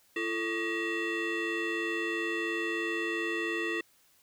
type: tone with frequency modulation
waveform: sine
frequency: 1120 Hz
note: C#6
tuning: 18 cents sharp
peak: -27 dBFS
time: 0.16-3.81 s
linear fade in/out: 5 ms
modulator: 781 Hz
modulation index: 2.1
effects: tanh soft clip ceiling -28 dBFS + white hiss -65 dBFS RMS until 4.22 s